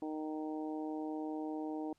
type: harmonic tone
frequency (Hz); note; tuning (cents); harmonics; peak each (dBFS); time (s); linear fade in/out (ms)
154.9; D#3; -7; 2 / 3 / 4 / 5 / 6; -38 / -46 / -49 / -47 / -52; 0.02-1.93; 2
effects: pink hiss -75 dBFS RMS until 1.98 s + low-pass 10000 Hz 12 dB/octave